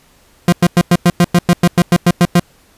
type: tone bursts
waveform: 40% pulse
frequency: 174.61 Hz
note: F3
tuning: in tune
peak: -5 dBFS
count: 14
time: 0.48-2.396 s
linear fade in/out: 2 ms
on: 44 ms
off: 100 ms
effects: pink hiss -50 dBFS RMS until 2.77 s + resampled to 32000 Hz